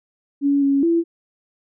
sine tone with pitch steps, 282.1 / 277.4 / 335.7 Hz, C#4 / C#4 / E4, +30 / +1 / +32 cents, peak -14 dBFS, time 0.41-1.04 s, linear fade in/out 50 ms, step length 210 ms, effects none

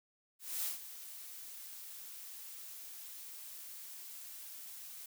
blue noise with ADSR envelope, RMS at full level -36 dBFS, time 0.39-5.06 s, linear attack 250 ms, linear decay 140 ms, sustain -13 dB, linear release 4 ms, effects none

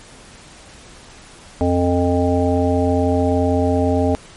harmonic tone, 88.2 Hz, F2, 18 cents sharp, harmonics 1 / 3 / 5 / 7 / 9, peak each -19 / -18 / -21 / -21 / -24 dBFS, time 1.61-4.15 s, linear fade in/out 0 ms, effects pink hiss -42 dBFS RMS until 4.36 s + MP3 48 kbps

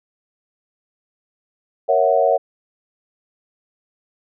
sine chord, F# dominant seventh, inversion first, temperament equal, 466.2 / 554.4 / 659.3 / 740 Hz, A#4 / C#5 / E5 / F#5, 0 / 0 / 0 / 0 cents, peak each -20 / -17 / -18 / -19 dBFS, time 1.88-2.38 s, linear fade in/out 20 ms, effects none

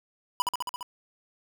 square tone with echo, 987.8 Hz, B5, in tune, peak -23 dBFS, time 0.4-0.42 s, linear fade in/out 0 ms, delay 68 ms, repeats 6, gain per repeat -2 dB, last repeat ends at 0.828 s, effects none

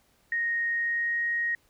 sine tone with pitch glide, 1864.7 to 1876.6 Hz, A#6 to A#6, 0 to +11 cents, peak -25 dBFS, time 0.32-1.55 s, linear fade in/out 2 ms, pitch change +11 cents, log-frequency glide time 0.71-1.25 s, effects pink hiss -66 dBFS RMS until 1.69 s

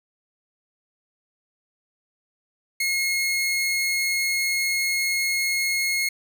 sawtooth tone, 2161 Hz, C#7, 45 cents flat, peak -18 dBFS, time 2.8-6.09 s, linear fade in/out 5 ms, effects none

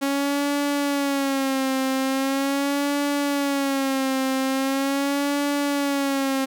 sawtooth tone with vibrato, 275.3 Hz, C#4, 12 cents flat, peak -17 dBFS, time 0.01-6.46 s, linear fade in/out 20 ms, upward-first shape sine, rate 0.41 Hz, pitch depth 70 cents each way, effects none

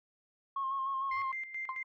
sine tone with vibrato, 1078 Hz, C#6, 49 cents flat, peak -31 dBFS, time 0.56-1.32 s, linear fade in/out 5 ms, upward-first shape square, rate 6.6 Hz, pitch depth 26 cents each way
sine tone with tremolo, 2093 Hz, C7, in tune, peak -35 dBFS, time 1.11-1.83 s, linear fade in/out 5 ms, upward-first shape square, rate 4.6 Hz, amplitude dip 65%
sine tone with exponential decay, 1046.5 Hz, C6, in tune, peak -30 dBFS, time 1.69-1.84 s, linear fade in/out 1 ms, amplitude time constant 32 ms
effects tanh soft clip ceiling -26 dBFS

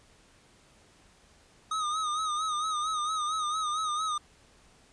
square tone with vibrato, 1244.5 Hz, D#6, in tune, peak -29 dBFS, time 1.71-4.18 s, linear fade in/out 5 ms, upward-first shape sine, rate 4.4 Hz, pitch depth 63 cents each way, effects pink hiss -60 dBFS RMS until 4.92 s + resampled to 22050 Hz

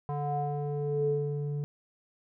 square tone with low-pass filter sweep, 145.6 Hz, D3, 15 cents flat, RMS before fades -31 dBFS, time 0.09-1.64 s, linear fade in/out 0 ms, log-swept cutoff 890 to 290 Hz, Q 6.9, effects none

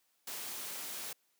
white noise, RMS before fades -42 dBFS, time 0.27-1.13 s, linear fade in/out 5 ms, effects white hiss -75 dBFS RMS until 1.39 s + high-pass 200 Hz 12 dB/octave

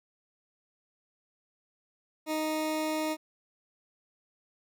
20% pulse tone, 311.1 Hz, D#4, in tune, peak -24 dBFS, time 2.26-3.17 s, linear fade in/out 50 ms, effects none

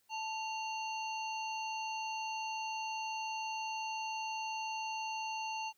harmonic tone with a mistuned harmonic, 880 Hz, A5, in tune, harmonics 1 / 3 / 5 / 7, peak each -38 / -42 / -49 / -51 dBFS, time 0.09-5.73 s, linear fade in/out 50 ms, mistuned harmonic 3, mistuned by +85 cents, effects white hiss -74 dBFS RMS until 5.77 s

